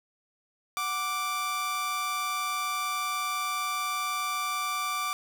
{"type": "tone pair together", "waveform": "sawtooth", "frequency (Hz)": [740, 1174.7], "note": ["F#5", "D6"], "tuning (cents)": [0, 0], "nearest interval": "minor sixth", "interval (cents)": 800, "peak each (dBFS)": [-36, -25], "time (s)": [0.77, 5.13], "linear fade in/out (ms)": 0, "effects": []}